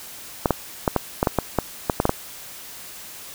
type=clicks; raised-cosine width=1 ms; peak=-3 dBFS; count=12; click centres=0.458 / 0.507 / 0.878 / 0.963 / 1.229 / 1.272 / 1.387 / 1.587 / 1.898 / 2.001 / 2.054 / 2.094 s; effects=white hiss -39 dBFS RMS until 3.34 s